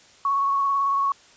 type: tone with vibrato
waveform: sine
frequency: 1108.7 Hz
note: C#6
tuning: in tune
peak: -19 dBFS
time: 0.25-1.12 s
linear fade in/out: 2 ms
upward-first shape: sine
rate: 18 Hz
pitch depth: 20 cents each way
effects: white hiss -52 dBFS RMS until 1.36 s + resampled to 16000 Hz